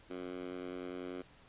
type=tone with high-pass filter; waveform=10% pulse; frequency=90.5 Hz; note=F#2; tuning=38 cents flat; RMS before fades=-43 dBFS; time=0.1-1.22 s; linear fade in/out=5 ms; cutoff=300 Hz; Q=2.2; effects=pink hiss -61 dBFS RMS until 1.48 s + resampled to 8000 Hz